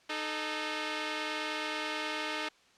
5% pulse tone pair together, 307.1 / 435.8 Hz, D#4 / A4, -23 / -17 cents, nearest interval tritone, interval 606 cents, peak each -23 / -26 dBFS, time 0.09-2.49 s, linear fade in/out 10 ms, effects white hiss -63 dBFS RMS until 2.77 s + low-pass 5000 Hz 12 dB/octave

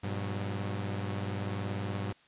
sawtooth tone cluster, 100.1 / 120.9 / 183.9 Hz, G2 / B2 / F#3, +37 / -36 / -10 cents, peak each -30 / -37 / -37 dBFS, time 0.03-2.13 s, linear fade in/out 10 ms, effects white hiss -62 dBFS RMS until 2.27 s + resampled to 8000 Hz

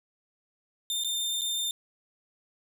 sawtooth tone with dropouts, 3608 Hz, A7, 43 cents sharp, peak -25 dBFS, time 0.9-1.71 s, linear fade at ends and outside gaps 1 ms, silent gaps 1.037-1.046 / 1.411-1.417 s, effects none

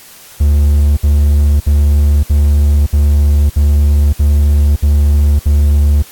triangle tone bursts, 72.9 Hz, D2, 12 cents flat, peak -4 dBFS, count 9, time 0.4-6.026 s, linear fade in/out 10 ms, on 570 ms, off 62 ms, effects white hiss -37 dBFS RMS until 6.11 s + AAC 64 kbps

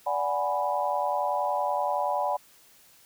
sine chord, G# half-diminished seventh, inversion second, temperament equal with one note detuned, 583.9 / 740 / 830.6 / 987.8 Hz, D5 / F#5 / G#5 / B5, -10 / 0 / 0 / 0 cents, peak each -30 dBFS, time 0.06-2.37 s, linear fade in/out 10 ms, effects white hiss -57 dBFS RMS until 3.05 s

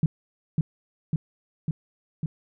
sine tone with echo, 156.7 Hz, D#3, 13 cents sharp, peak -16 dBFS, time 0.03-0.06 s, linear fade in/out 2 ms, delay 550 ms, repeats 4, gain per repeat -2 dB, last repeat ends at 2.26 s, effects none

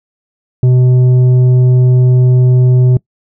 sine tone with tanh clipping, 126.2 Hz, B2, 38 cents sharp, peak -6 dBFS, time 0.63-2.97 s, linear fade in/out 2 ms, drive 7 dB, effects noise-tail reverb RT60 0.1 s tail -23 dB re dry

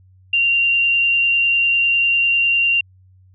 sine tone with vibrato, 2769 Hz, F7, 15 cents flat, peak -13 dBFS, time 0.33-2.81 s, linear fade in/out 5 ms, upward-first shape triangle, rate 10 Hz, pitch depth 11 cents each way, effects added 93 Hz sine -47 dBFS peak until 3.34 s

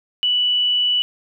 sine tone, 2960 Hz, F#7, in tune, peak -15 dBFS, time 0.23-1.02 s, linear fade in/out 0 ms, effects none

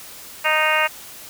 harmonic tone, 310 Hz, D#4, 6 cents flat, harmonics 2 / 3 / 4 / 5 / 6 / 7 / 8 / 9, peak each -24 / -24 / -24 / -24 / -24 / -24 / -24 / -24 dBFS, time 0.44-0.88 s, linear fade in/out 20 ms, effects white hiss -39 dBFS RMS until 1.29 s

